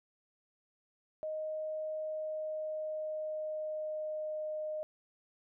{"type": "tone with pitch glide", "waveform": "sine", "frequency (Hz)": [622.3, 615.9], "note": ["D#5", "D#5"], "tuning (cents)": [0, -18], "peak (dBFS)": -35, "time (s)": [1.23, 4.83], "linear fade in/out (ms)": 0, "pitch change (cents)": -18, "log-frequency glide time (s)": [1.99, 4.49], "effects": []}